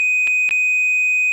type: tone with dropouts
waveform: sine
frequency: 2500 Hz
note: D#7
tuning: 8 cents sharp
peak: -12 dBFS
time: 0-1.32 s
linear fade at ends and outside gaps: 0 ms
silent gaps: 0.272-0.275 / 0.491-0.509 s
effects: tanh soft clip ceiling -12 dBFS + 8-bit